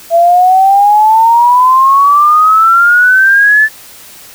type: exponential sweep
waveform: sine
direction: up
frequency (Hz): 667 to 1760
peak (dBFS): -3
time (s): 0.1-3.69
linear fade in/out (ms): 50
effects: white hiss -34 dBFS RMS until 4.34 s